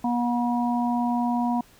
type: harmonic tone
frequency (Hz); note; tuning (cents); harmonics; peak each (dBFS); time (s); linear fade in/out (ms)
240.8; B3; -44; 1 / 3 / 4; -23 / -28 / -29; 0.04-1.61; 5
effects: pink hiss -55 dBFS RMS until 1.79 s